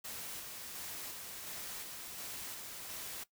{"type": "noise with tremolo", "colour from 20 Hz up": "white", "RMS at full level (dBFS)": -44, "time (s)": [0.04, 3.24], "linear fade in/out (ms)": 10, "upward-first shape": "square", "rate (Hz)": 1.4, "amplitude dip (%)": 25, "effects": ["noise-tail reverb RT60 0.1 s tail -17 dB re dry"]}